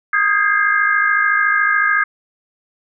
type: chord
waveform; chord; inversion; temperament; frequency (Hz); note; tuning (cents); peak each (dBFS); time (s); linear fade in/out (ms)
sine; Ab major seventh; second; equal with one note detuned; 1244.5 / 1607.4 / 1661.2 / 2093; Eb6 / G6 / Ab6 / C7; 0 / +43 / 0 / 0; -18 / -16 / -19 / -21; 0.13-2.04; 5
effects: none